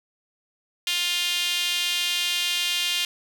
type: tone with high-pass filter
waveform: sawtooth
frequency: 351.9 Hz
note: F4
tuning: 13 cents sharp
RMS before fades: -25 dBFS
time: 0.87-3.05 s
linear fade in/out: 2 ms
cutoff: 3000 Hz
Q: 3.1
effects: none